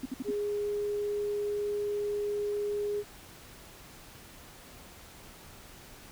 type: tone bursts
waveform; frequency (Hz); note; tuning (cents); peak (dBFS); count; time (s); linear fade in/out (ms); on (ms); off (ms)
sine; 260.5; C4; -7; -31; 4; 0.03-0.309; 5; 27; 57
type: tone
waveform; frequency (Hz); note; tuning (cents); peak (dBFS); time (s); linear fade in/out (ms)
sine; 412.6; G#4; -11; -29; 0.24-3.04; 50
effects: pink hiss -51 dBFS RMS until 6.11 s